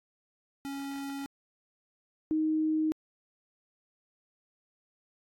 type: tone pair in turn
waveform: square / sine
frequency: 277.2 / 312.6 Hz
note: C#4 / D#4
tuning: 0 / +8 cents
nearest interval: major second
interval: 208 cents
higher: second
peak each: -36 / -25 dBFS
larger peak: second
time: 0.65-1.26 / 2.31-2.92 s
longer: neither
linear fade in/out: 0 ms
effects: AAC 64 kbps